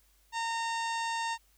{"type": "harmonic tone with a mistuned harmonic", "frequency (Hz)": 917, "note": "A#5", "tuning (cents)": -29, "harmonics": [1, 2, 3, 4, 5, 6, 7, 8, 9], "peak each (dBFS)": [-32, -38, -42, -44, -46, -48, -49, -50, -51], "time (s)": [0.32, 1.38], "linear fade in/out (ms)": 50, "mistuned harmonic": 6, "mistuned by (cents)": -18, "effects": ["added 50 Hz sine -66 dBFS peak until 1.57 s", "white hiss -68 dBFS RMS until 1.57 s"]}